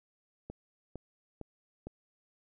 click train, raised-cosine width 2 ms, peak -28 dBFS, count 4, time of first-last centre 0.5-1.87 s, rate 2.19 Hz, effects none

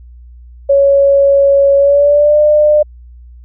sine tone with pitch glide, 557 to 600.4 Hz, C#5 to D5, +8 to +38 cents, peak -5 dBFS, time 0.69-2.83 s, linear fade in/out 10 ms, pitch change +130 cents, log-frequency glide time 1.77-2.39 s, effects added 60 Hz sine -33 dBFS peak until 3.44 s

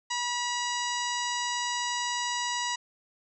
harmonic tone with a mistuned harmonic, 971 Hz, B5, 30 cents flat, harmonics 1 / 2 / 3 / 4 / 5 / 6 / 7 / 8, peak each -32 / -35 / -37 / -38 / -39 / -40 / -40 / -41 dBFS, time 0.1-2.76 s, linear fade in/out 10 ms, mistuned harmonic 3, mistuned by -24 cents, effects none

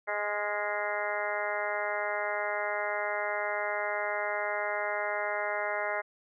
harmonic tone with a mistuned harmonic, 207.7 Hz, G#3, in tune, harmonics 2 / 3 / 4 / 5 / 6 / 7 / 8 / 9 / 10, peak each -41 / -34 / -37 / -40 / -42 / -38 / -40 / -39 / -38 dBFS, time 0.07-6.02 s, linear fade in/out 20 ms, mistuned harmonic 7, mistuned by -31 cents, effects none

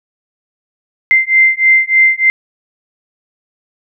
sine beating tone pair, 2082 / 2085.3 Hz, C7 / C7, -9 / -6 cents, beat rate 3.3 Hz, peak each -10 dBFS, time 1.11-2.3 s, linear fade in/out 0 ms, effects none

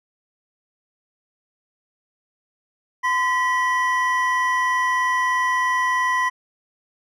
triangle tone pair together, 1020.9 / 1944 Hz, C6 / B6, -43 / -28 cents, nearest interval major seventh, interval 1115 cents, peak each -18 / -20 dBFS, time 3.03-6.3 s, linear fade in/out 20 ms, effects none

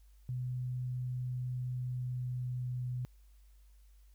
sine tone with pitch glide, 125.7 to 124.83 Hz, B2 to B2, +31 to +19 cents, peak -34 dBFS, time 0.29-3.05 s, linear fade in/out 0 ms, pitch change -12 cents, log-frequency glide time 1.65-2.85 s, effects added 50 Hz sine -57 dBFS peak until 4.14 s + white hiss -74 dBFS RMS until 4.14 s

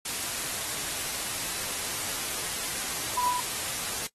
sine tone in noise, 989 Hz, B5, 2 cents sharp, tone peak -25 dBFS, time 3.17-3.4 s, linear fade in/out 5 ms, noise white, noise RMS -32 dBFS, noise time 0.05-4.07 s, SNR +4 dB, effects noise-tail reverb RT60 0.1 s tail -22 dB re dry + AAC 32 kbps

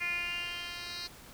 10% pulse tone with band-pass filter sweep, 349.2 Hz, F4, in tune, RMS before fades -37 dBFS, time 0-1.08 s, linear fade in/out 20 ms, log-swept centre 2300 to 4100 Hz, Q 8.7, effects pink hiss -52 dBFS RMS until 1.33 s

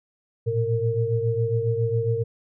sine tone cluster, 111 / 118.3 / 459.2 Hz, A2 / A#2 / A#4, +16 / +26 / -26 cents, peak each -25 / -26 / -24 dBFS, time 0.46-2.24 s, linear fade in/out 20 ms, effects none

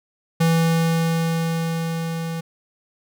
square tone with level ramp, 164.81 Hz, E3, in tune, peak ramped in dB -15 to -26 dBFS, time 0.4-2.41 s, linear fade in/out 10 ms, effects none

